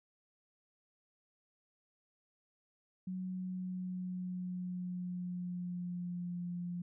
sine tone with pitch glide, 185 to 175.63 Hz, F#3 to F3, 0 to +10 cents, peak -37 dBFS, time 3.07-6.82 s, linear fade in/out 5 ms, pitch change -90 cents, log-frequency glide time 3.21-6.44 s, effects none

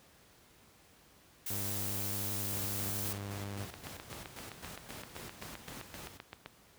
blue noise, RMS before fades -38 dBFS, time 1.46-3.13 s, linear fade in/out 5 ms
sawtooth tone, 100.4 Hz, G2, 42 cents sharp, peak -35 dBFS, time 1.5-3.65 s, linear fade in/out 5 ms
pink noise with tremolo, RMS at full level -46 dBFS, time 2.52-6.18 s, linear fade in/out 10 ms, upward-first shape square, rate 3.8 Hz, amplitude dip 55%
click train, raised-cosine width 0.3 ms, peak -27 dBFS, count 22, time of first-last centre 3.74-6.46 s, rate 7.72 Hz
effects pink hiss -62 dBFS RMS until 6.78 s + high-pass 60 Hz 12 dB/octave

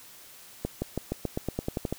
accelerating click train, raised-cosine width 2 ms, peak -15 dBFS, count 12, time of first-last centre 0.65-1.926 s, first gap 170 ms, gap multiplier 0.92, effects white hiss -50 dBFS RMS until 1.98 s

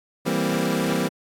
25% pulse chord, C dominant seventh, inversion first, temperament equal, 164.81 / 196 / 233.1 / 261.6 Hz, E3 / G3 / Bb3 / C4, 0 / 0 / 0 / 0 cents, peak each -23 dBFS, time 0.25-1.09 s, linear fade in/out 20 ms, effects AAC 64 kbps

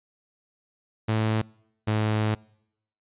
sawtooth tone pair in turn, 109.8 / 107.79 Hz, A2 / A2, -3 / -35 cents, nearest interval unison, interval 32 cents, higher first, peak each -18 dBFS, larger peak neither, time 1.08-1.42 / 1.87-2.35 s, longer second, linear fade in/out 10 ms, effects noise-tail reverb RT60 0.8 s tail -26 dB re dry + resampled to 8000 Hz

